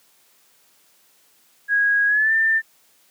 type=tone with pitch glide; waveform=sine; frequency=1650 to 1789 Hz; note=G#6 to A6; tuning=-12 to +28 cents; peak=-15 dBFS; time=1.68-2.62 s; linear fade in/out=50 ms; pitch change=+140 cents; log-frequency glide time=2.07-2.33 s; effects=white hiss -58 dBFS RMS until 3.1 s + high-pass 150 Hz 12 dB/octave